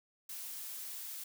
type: noise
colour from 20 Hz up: blue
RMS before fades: -44 dBFS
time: 0.29-1.24 s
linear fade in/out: 5 ms
effects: none